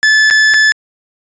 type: tone with dropouts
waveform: 45% pulse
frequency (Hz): 1735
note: A6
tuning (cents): -25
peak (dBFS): -6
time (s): 0.03-0.72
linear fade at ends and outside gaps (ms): 0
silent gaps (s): 0.301-0.309 / 0.538-0.542
effects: resampled to 16000 Hz